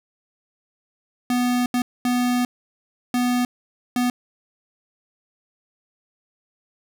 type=tone bursts at uneven times; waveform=square; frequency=246.4 Hz; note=B3; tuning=4 cents flat; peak=-19 dBFS; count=5; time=1.3-1.66 / 1.74-1.82 / 2.05-2.45 / 3.14-3.45 / 3.96-4.1 s; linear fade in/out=2 ms; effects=none